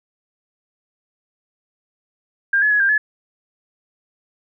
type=tone with pitch steps; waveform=sine; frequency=1601 / 1705 / 1681 / 1591 / 1712 Hz; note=G6 / G#6 / G#6 / G6 / A6; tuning=+36 / +45 / +20 / +25 / -48 cents; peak=-13 dBFS; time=2.53-2.98 s; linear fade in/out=5 ms; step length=90 ms; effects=none